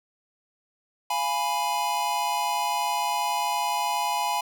square chord, F diminished, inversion none, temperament equal, 698.5 / 830.6 / 987.8 Hz, F5 / Ab5 / Cb6, 0 / 0 / 0 cents, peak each -34 / -28 / -28 dBFS, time 1.1-4.41 s, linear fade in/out 5 ms, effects none

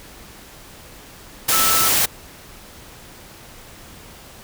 sine tone in noise, 1315 Hz, E6, 5 cents flat, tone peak -21 dBFS, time 1.52-1.89 s, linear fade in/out 10 ms, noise white, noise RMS -17 dBFS, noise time 1.48-2.06 s, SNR -7 dB, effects pink hiss -42 dBFS RMS until 4.43 s

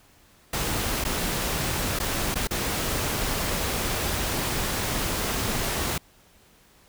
pink noise with dropouts, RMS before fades -27 dBFS, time 0.53-5.98 s, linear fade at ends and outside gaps 5 ms, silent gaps 1.041-1.049 / 1.99-1.999 / 2.344-2.355 / 2.473-2.508 s, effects pink hiss -57 dBFS RMS until 6.88 s

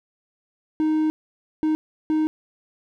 triangle tone bursts at uneven times, 311.1 Hz, D#4, in tune, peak -16 dBFS, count 3, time 0.8-1.1 / 1.63-1.75 / 2.1-2.27 s, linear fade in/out 0 ms, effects none

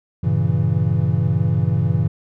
triangle chord, G diminished seventh, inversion none, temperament equal, 98 / 116.54 / 138.59 / 164.81 Hz, G2 / Bb2 / Db3 / Fb3, 0 / 0 / 0 / 0 cents, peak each -19 dBFS, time 0.23-2.08 s, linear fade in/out 10 ms, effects none

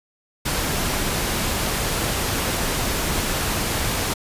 pink noise, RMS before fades -23 dBFS, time 0.45-4.14 s, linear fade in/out 10 ms, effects resampled to 32000 Hz

